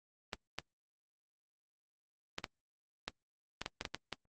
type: clicks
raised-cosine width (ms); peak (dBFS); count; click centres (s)
0.2; -19; 11; 0.332 / 0.586 / 2.384 / 2.442 / 3.08 / 3.616 / 3.661 / 3.811 / 3.852 / 3.946 / 4.127
effects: Opus 24 kbps